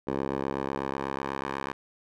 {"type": "tone with band-pass filter sweep", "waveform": "10% pulse", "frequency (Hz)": 68.1, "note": "C#2", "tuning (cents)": -30, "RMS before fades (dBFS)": -32, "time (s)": [0.07, 1.73], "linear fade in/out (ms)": 10, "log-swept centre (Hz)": [520, 1200], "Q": 1, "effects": []}